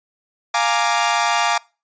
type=chord; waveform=sawtooth; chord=Bb dominant seventh; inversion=second; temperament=equal; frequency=698.5 / 830.6 / 932.3 / 1174.7 Hz; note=F5 / Ab5 / Bb5 / D6; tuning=0 / 0 / 0 / 0 cents; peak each=-18 dBFS; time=0.54-1.58 s; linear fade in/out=5 ms; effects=noise-tail reverb RT60 0.3 s tail -23 dB re dry + resampled to 16000 Hz